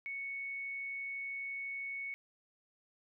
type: tone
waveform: sine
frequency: 2217 Hz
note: C#7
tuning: in tune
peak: -38 dBFS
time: 0.06-2.14 s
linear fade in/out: 0 ms
effects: none